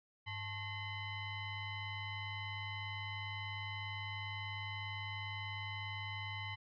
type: tone with frequency modulation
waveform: sine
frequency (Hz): 1079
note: C#6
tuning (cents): -47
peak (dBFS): -40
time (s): 0.26-6.56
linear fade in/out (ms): 20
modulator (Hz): 977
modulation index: 2
effects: none